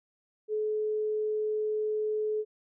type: tone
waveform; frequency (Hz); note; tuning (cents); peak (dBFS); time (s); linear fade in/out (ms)
sine; 428.3; A4; -47; -27; 0.48-2.45; 50
effects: none